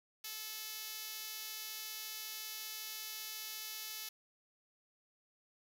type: tone with band-pass filter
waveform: 5% pulse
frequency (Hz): 434.6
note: A4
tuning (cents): -21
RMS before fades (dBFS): -45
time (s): 0.24-4.09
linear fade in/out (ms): 5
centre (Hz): 12000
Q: 0.58
effects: none

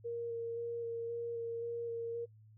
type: tone with vibrato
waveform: sine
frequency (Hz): 466.2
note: A#4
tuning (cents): 0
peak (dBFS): -36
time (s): 0.04-2.26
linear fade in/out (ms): 20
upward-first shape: square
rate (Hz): 1.9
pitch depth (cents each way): 11
effects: noise-tail reverb RT60 0.1 s tail -23 dB re dry + added 108 Hz sine -57 dBFS peak until 2.57 s

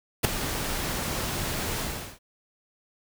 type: noise with ADSR envelope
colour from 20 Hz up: pink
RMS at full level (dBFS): -18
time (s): 0.23-2.19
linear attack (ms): 18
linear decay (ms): 6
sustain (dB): -12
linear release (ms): 390
effects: none

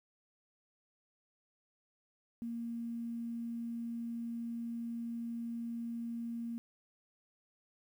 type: tone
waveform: sine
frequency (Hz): 233.1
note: A#3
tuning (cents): 0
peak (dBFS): -37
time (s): 2.42-6.58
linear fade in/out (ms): 0
effects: 11-bit

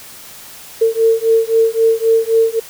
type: beating tone pair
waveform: sine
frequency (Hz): 449.8 / 453.6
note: A4 / A#4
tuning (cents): +38 / -47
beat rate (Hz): 3.8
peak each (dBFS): -13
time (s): 0.81-2.6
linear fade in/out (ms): 10
effects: white hiss -36 dBFS RMS until 2.69 s

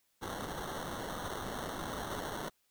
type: noise with sample-and-hold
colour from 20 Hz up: white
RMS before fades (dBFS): -40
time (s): 0.21-2.5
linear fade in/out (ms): 20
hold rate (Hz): 2450
effects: white hiss -75 dBFS RMS until 2.7 s

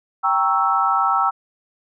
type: chord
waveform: sine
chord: G diminished seventh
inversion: none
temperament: equal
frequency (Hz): 784 / 932.3 / 1108.7 / 1318.5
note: G5 / Bb5 / Db6 / Fb6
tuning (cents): 0 / 0 / 0 / 0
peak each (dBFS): -21 / -23 / -24 / -18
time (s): 0.23-1.31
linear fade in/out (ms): 20
effects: none

